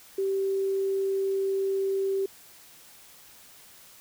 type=tone; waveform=sine; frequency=388.6 Hz; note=G4; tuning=15 cents flat; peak=-24 dBFS; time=0.18-2.26 s; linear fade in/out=5 ms; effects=white hiss -52 dBFS RMS until 4 s